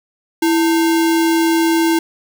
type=tone with sample-and-hold; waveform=sine; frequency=329.6 Hz; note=E4; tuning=in tune; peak=-11 dBFS; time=0.42-1.99 s; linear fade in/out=5 ms; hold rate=1225 Hz; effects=none